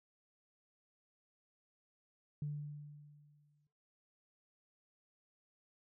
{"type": "tone with exponential decay", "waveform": "sine", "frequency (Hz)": 147.2, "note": "D3", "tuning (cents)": 4, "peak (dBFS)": -35, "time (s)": [2.42, 3.67], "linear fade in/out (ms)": 2, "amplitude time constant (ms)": 270, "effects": ["noise-tail reverb RT60 0.9 s tail -25 dB re dry", "tanh soft clip ceiling -31 dBFS"]}